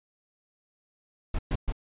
brown noise bursts, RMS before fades -27 dBFS, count 3, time 1.34-1.724 s, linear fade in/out 5 ms, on 48 ms, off 120 ms, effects resampled to 8000 Hz

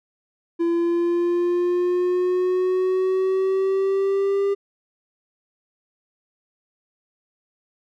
triangle exponential sweep, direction up, 337.7 to 399.3 Hz, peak -16 dBFS, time 0.59-4.55 s, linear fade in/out 20 ms, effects none

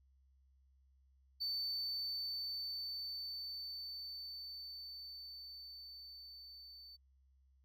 triangle tone with level ramp, 4531 Hz, C#8, 37 cents sharp, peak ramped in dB -35 to -52 dBFS, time 1.4-6.97 s, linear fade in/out 20 ms, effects added 66 Hz sine -67 dBFS peak until 7.64 s

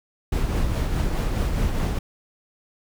brown noise with tremolo, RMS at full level -21 dBFS, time 0.32-1.99 s, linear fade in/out 5 ms, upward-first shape triangle, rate 4.8 Hz, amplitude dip 40%, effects none

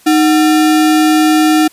sine tone with sample-and-hold, 310 Hz, D#4, 6 cents flat, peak -6 dBFS, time 0.06-1.68 s, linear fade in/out 10 ms, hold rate 1050 Hz, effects white hiss -45 dBFS RMS until 1.72 s + resampled to 32000 Hz

